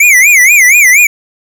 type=tone with vibrato; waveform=square; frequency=2195 Hz; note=C#7; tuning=18 cents flat; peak=-3 dBFS; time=0-1.07 s; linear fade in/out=5 ms; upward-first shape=sine; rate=4.2 Hz; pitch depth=200 cents each way; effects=none